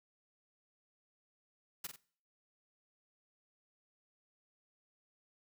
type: noise with echo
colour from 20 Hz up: white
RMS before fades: -41 dBFS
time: 1.84-1.87 s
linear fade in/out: 5 ms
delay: 46 ms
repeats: 2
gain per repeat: -7 dB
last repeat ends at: 1.962 s
effects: noise-tail reverb RT60 0.5 s tail -21 dB re dry